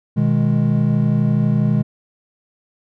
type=chord; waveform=triangle; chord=G# minor; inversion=first; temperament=equal; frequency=123.47 / 155.56 / 207.7 Hz; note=B2 / D#3 / G#3; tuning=0 / 0 / 0 cents; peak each=-16 dBFS; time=0.16-1.83 s; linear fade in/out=20 ms; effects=none